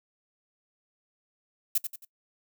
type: noise with echo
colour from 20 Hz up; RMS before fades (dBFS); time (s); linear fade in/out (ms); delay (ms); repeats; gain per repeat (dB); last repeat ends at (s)
violet; -24; 1.75-1.78; 5; 90; 3; -8; 2.05
effects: noise-tail reverb RT60 0.1 s tail -20 dB re dry